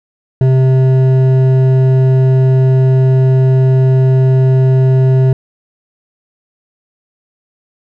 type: tone with hard clipping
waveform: sine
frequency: 130.81 Hz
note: C3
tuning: in tune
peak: -8 dBFS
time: 0.41-5.33 s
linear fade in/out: 2 ms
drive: 9 dB
effects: none